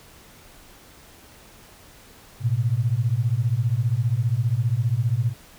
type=beating tone pair; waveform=sine; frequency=110.2 / 125.2 Hz; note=A2 / B2; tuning=+3 / +24 cents; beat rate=15 Hz; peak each=-22 dBFS; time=2.4-5.34 s; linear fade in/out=50 ms; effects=pink hiss -49 dBFS RMS until 5.58 s